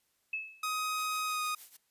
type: tone with exponential decay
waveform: sine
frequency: 2601 Hz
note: E7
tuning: 24 cents flat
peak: -30 dBFS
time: 0.33-0.71 s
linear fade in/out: 5 ms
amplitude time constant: 81 ms
type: tone with pitch glide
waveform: sawtooth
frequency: 1257 to 1241.1 Hz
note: D#6 to D#6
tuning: +17 to -5 cents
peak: -28 dBFS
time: 0.63-1.55 s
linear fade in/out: 5 ms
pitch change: -22 cents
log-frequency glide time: 1.26-1.42 s
type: noise with tremolo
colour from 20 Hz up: blue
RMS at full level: -47 dBFS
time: 0.97-1.77 s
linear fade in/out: 10 ms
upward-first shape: triangle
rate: 6.5 Hz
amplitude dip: 85%
effects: white hiss -75 dBFS RMS until 1.9 s + resampled to 32000 Hz